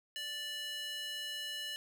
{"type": "tone with high-pass filter", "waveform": "square", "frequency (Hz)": 587.3, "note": "D5", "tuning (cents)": 0, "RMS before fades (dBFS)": -41, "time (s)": [0.16, 1.76], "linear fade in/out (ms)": 0, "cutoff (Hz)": 2500, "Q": 4.2, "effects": []}